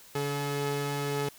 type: tone pair together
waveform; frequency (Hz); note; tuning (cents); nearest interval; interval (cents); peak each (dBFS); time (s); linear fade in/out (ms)
sawtooth; 142.4 / 429.1; C#3 / A4; +47 / -43; octave + perfect fifth; 1910; -28; 0.15-1.29; 5
effects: white hiss -53 dBFS RMS until 1.38 s